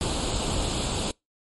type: noise with comb filter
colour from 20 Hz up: pink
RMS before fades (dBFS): -27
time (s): 0.01-1.11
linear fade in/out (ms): 0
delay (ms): 0.26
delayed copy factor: +0.7
effects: noise-tail reverb RT60 0.2 s tail -26 dB re dry + MP3 48 kbps